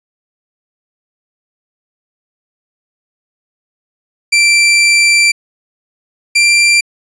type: tone pair in turn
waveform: sawtooth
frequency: 2349 / 2364 Hz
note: D7 / D7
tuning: 0 / +11 cents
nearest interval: unison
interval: 11 cents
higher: second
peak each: -3 dBFS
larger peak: neither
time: 4.32-5.32 / 6.35-6.81 s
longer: first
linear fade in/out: 10 ms
effects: resampled to 22050 Hz